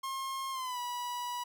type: tone with pitch glide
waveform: 45% pulse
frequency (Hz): 1071 to 976.5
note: C6 to B5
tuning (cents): +40 to -20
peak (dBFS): -35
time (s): 0.03-1.44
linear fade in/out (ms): 10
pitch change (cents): -160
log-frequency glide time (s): 0.51-0.79
effects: none